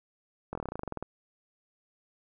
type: slowing click train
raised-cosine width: 1 ms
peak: -21 dBFS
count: 15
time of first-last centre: 0.53-1.026 s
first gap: 22 ms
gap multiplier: 1.07
effects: none